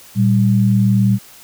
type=tone pair together; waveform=sine; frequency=116.54 / 196 Hz; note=A#2 / G3; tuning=0 / 0 cents; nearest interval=major sixth; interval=900 cents; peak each=-13 dBFS; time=0.15-1.19 s; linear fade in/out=50 ms; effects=white hiss -42 dBFS RMS until 1.43 s